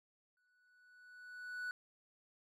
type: tone with exponential growth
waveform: triangle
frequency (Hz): 1480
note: F#6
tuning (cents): 0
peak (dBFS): -36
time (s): 0.37-1.71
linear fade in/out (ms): 1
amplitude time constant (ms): 290
effects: none